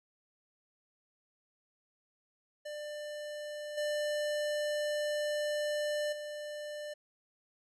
square tone with level steps, 595 Hz, D5, 22 cents sharp, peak -40 / -32 / -40 dBFS, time 2.65-6.94 s, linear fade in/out 10 ms, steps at 3.77 / 6.12 s, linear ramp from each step 10 ms, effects low-pass 9000 Hz 12 dB/octave

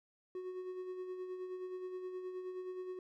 triangle tone with tremolo, 368.1 Hz, F#4, 9 cents flat, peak -37 dBFS, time 0.35-2.99 s, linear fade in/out 2 ms, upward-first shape sine, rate 9.5 Hz, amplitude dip 45%, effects none

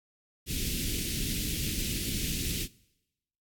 pink band-stop noise, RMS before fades -32 dBFS, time 0.46-2.68 s, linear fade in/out 50 ms, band 330 to 2500 Hz, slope 24 dB/octave, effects noise-tail reverb RT60 0.9 s tail -22 dB re dry + AAC 64 kbps

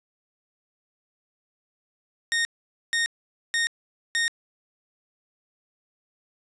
sawtooth tone bursts, 1849 Hz, A#6, 15 cents flat, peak -18 dBFS, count 4, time 2.32-4.28 s, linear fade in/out 0 ms, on 130 ms, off 480 ms, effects resampled to 22050 Hz + 9-bit

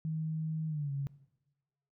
sine tone with pitch glide, 158.1 to 139.23 Hz, D#3 to C#3, +28 to +8 cents, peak -32 dBFS, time 0.05-1.07 s, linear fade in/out 0 ms, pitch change -220 cents, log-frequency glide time 0.68-0.92 s, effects noise-tail reverb RT60 1.0 s tail -19 dB re dry

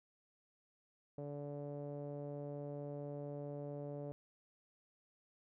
sawtooth tone with low-pass filter, 144.4 Hz, D3, 29 cents flat, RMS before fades -45 dBFS, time 1.18-4.12 s, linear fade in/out 0 ms, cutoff 550 Hz, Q 3.8, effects none

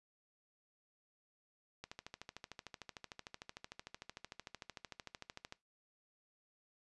click train, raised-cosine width 0.2 ms, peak -29 dBFS, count 50, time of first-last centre 1.84-5.524 s, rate 13.3 Hz, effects noise-tail reverb RT60 0.2 s tail -20 dB re dry + resampled to 24000 Hz

